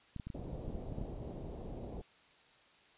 clicks, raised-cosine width 5 ms, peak -30 dBFS, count 11, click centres 0.163 / 0.198 / 0.27 / 0.302 / 0.396 / 0.532 / 0.68 / 0.753 / 0.923 / 0.984 / 1.014 s
pink low-pass noise, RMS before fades -44 dBFS, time 0.34-2.02 s, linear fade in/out 10 ms, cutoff 660 Hz, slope 24 dB/octave
effects white hiss -64 dBFS RMS until 2.97 s + resampled to 8000 Hz

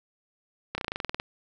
slowing click train, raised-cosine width 0.3 ms, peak -14 dBFS, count 12, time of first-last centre 0.75-1.199 s, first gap 30 ms, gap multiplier 1.06, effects none

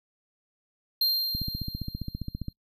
square tone with exponential decay, 4186 Hz, C8, in tune, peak -21 dBFS, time 1.01-2.53 s, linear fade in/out 5 ms, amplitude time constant 330 ms
click train, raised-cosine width 5 ms, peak -20 dBFS, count 18, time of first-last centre 1.35-2.483 s, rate 15 Hz
effects noise-tail reverb RT60 0.1 s tail -26 dB re dry

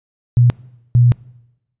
sine tone bursts at uneven times, 121.2 Hz, B2, 32 cents flat, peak -7 dBFS, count 2, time 0.37-0.5 / 0.95-1.12 s, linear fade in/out 0 ms, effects noise-tail reverb RT60 1.0 s tail -23 dB re dry + resampled to 8000 Hz

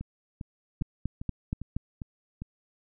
two click trains, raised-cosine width 5 ms, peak -24 / -17 dBFS, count 7 / 5, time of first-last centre 0.01-2.42 / 0.82-1.766 s, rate 2.49 / 4.23 Hz, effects none

